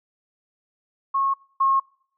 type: tone pair in turn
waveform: sine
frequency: 1091 / 1082.2 Hz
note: C#6 / C#6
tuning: -28 / -42 cents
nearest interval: unison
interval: 14 cents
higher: first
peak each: -19 / -16 dBFS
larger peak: second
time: 1.14-1.34 / 1.6-1.8 s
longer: neither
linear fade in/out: 10 ms
effects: noise-tail reverb RT60 0.6 s tail -24 dB re dry